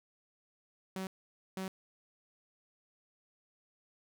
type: tone bursts at uneven times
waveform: sawtooth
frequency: 189.3 Hz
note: F#3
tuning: 40 cents sharp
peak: -33 dBFS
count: 2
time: 0.96-1.07 / 1.57-1.68 s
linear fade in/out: 2 ms
effects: none